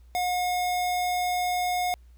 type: tone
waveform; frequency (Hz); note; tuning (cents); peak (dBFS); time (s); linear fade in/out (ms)
square; 721; F#5; -45; -25; 0.15-1.94; 0
effects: added 60 Hz sine -49 dBFS peak until 2.17 s + pink hiss -69 dBFS RMS until 2.17 s